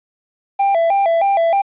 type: tone with vibrato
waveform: triangle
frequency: 727 Hz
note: F#5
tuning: 31 cents flat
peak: -10 dBFS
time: 0.59-1.62 s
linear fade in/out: 10 ms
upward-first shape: square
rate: 3.2 Hz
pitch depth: 150 cents each way
effects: resampled to 8000 Hz + 8-bit